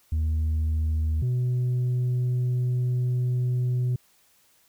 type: tone pair in turn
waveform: sine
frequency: 78.5 / 124.61 Hz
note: D#2 / B2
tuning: +16 / +16 cents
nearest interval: minor sixth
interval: 800 cents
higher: second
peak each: -19 dBFS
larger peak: neither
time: 0.12-1.22 / 1.22-3.96 s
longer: second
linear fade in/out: 5 ms
effects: tanh soft clip ceiling -21 dBFS + white hiss -62 dBFS RMS until 4.68 s